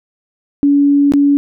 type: tone with dropouts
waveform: sine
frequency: 284.3 Hz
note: C#4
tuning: 44 cents sharp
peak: -7 dBFS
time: 0.63-1.37 s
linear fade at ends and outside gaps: 0 ms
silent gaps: 1.121-1.137 s
effects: none